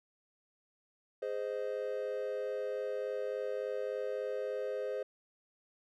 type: chord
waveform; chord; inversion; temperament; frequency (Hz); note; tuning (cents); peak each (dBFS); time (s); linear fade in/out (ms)
triangle; Ab major; none; equal with one note detuned; 415.3 / 519 / 622.3; Ab4 / C5 / Eb5; 0 / -14 / 0; -37 / -35 / -40; 1.22-5.03; 5
effects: none